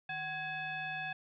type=tone with frequency modulation; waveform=sine; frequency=1661.2 Hz; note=G#6; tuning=in tune; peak=-36 dBFS; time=0.09-1.13 s; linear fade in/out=5 ms; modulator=908 Hz; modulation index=1.3; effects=none